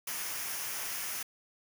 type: noise with comb filter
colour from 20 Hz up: white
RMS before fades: -37 dBFS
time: 0.07-1.23 s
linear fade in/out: 5 ms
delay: 0.25 ms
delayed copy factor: -0.5
effects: none